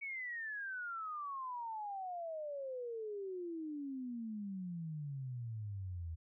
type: exponential sweep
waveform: sine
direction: down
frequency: 2260 to 79.6 Hz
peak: -40 dBFS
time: 0.01-6.16 s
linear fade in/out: 20 ms
effects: none